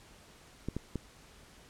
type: clicks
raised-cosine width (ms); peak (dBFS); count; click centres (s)
3; -21; 3; 0.686 / 0.766 / 0.957
effects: pink hiss -57 dBFS RMS until 1.69 s + low-pass 10000 Hz 12 dB/octave